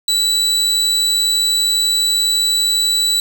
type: tone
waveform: 35% pulse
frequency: 3951 Hz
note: B7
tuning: in tune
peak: -11 dBFS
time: 0.08-3.2 s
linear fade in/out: 2 ms
effects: none